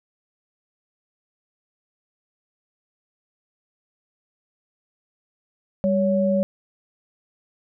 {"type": "tone pair together", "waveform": "sine", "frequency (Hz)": [198.5, 561.4], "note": ["G3", "C#5"], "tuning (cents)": [22, 22], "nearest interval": "octave + tritone", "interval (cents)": 1800, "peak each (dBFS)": -20, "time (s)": [5.84, 6.43], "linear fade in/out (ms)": 0, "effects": []}